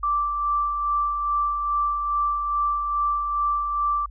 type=tone with tremolo; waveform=sine; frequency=1171 Hz; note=D6; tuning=5 cents flat; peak=-19 dBFS; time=0.03-4.06 s; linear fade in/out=5 ms; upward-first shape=sine; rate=2.4 Hz; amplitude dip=40%; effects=added 50 Hz sine -38 dBFS peak until 4.1 s